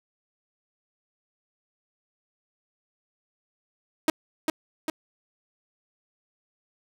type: tone with echo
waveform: sawtooth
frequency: 314.9 Hz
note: D#4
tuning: 21 cents sharp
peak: -14 dBFS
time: 4.08-4.1 s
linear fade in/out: 2 ms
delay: 400 ms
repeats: 2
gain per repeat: -4 dB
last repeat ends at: 4.9 s
effects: none